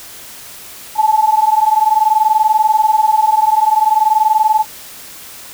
sine tone pair together, 856 / 876.5 Hz, A5 / A5, -48 / -7 cents, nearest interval unison, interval 41 cents, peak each -12 dBFS, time 0.95-4.65 s, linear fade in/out 50 ms, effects white hiss -34 dBFS RMS until 5.53 s

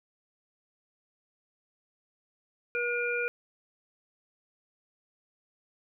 harmonic tone, 480 Hz, B4, 49 cents flat, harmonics 1 / 3 / 5, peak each -32 / -32 / -32 dBFS, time 2.75-3.28 s, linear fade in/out 0 ms, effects none

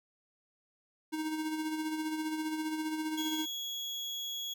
square tone with tremolo, 312.3 Hz, D#4, 7 cents sharp, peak -32 dBFS, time 1.12-3.46 s, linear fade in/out 20 ms, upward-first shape sine, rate 15 Hz, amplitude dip 45%
35% pulse tone, 3339 Hz, G#7, 9 cents sharp, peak -34 dBFS, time 3.17-4.54 s, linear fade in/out 10 ms
effects none

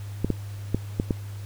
clicks, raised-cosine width 3 ms, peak -9 dBFS, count 5, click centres 0.246 / 0.303 / 0.746 / 0.999 / 1.108 s, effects added 101 Hz sine -33 dBFS peak until 1.45 s + pink hiss -49 dBFS RMS until 1.45 s

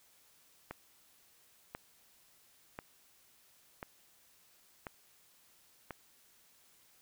click train, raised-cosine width 0.5 ms, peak -26 dBFS, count 6, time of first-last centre 0.71-5.908 s, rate 0.962 Hz, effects white hiss -66 dBFS RMS until 7.01 s

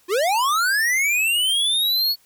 square linear sweep, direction up, 334 to 4441 Hz, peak -18 dBFS, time 0.08-2.16 s, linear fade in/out 50 ms, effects white hiss -58 dBFS RMS until 2.25 s

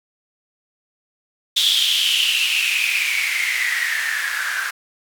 blue noise with band-pass filter sweep, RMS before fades -20 dBFS, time 1.56-4.71 s, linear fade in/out 10 ms, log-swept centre 3500 to 1500 Hz, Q 8.8, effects none

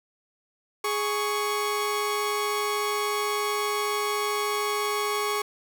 sawtooth tone pair together, 415.8 / 1111 Hz, G#4 / C#6, +2 / +4 cents, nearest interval octave + perfect fourth, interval 1702 cents, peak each -24 dBFS, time 0.84-5.42 s, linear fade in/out 5 ms, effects none

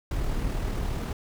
brown noise with amplitude modulation, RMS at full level -27 dBFS, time 0.11-1.13 s, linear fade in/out 2 ms, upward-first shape sine, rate 39.1 Hz, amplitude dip 30%, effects none

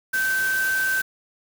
sine tone in noise, 1547 Hz, G6, 23 cents flat, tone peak -20 dBFS, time 0.13-1.02 s, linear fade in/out 10 ms, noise white, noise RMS -32 dBFS, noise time 0.13-1.02 s, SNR +9 dB, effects none

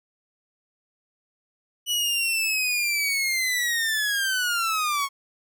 sawtooth linear sweep, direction down, 2960 to 1091 Hz, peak -19 dBFS, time 1.86-5.09 s, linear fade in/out 50 ms, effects none

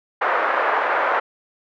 white band-pass noise, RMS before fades -20 dBFS, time 0.21-1.2 s, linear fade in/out 10 ms, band 470 to 1600 Hz, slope 24 dB/octave, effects none

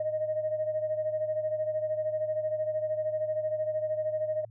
sine beating tone pair, 617 / 630 Hz, D#5 / D#5, -15 / +21 cents, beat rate 13 Hz, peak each -28 / -34 dBFS, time 0-4.45 s, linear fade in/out 5 ms, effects tanh soft clip ceiling -20 dBFS + added 112 Hz sine -49 dBFS peak until 4.5 s

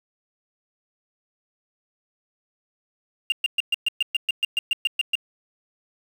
sine tone bursts, 2800 Hz, F7, 4 cents sharp, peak -15 dBFS, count 14, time 3.3-5.154 s, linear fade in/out 2 ms, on 21 ms, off 120 ms, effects tanh soft clip ceiling -17 dBFS + 7-bit

